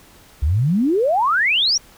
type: exponential sweep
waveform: sine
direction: up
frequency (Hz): 65.41 to 5920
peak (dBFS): -14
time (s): 0.42-1.78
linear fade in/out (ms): 10
effects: pink hiss -48 dBFS RMS until 1.97 s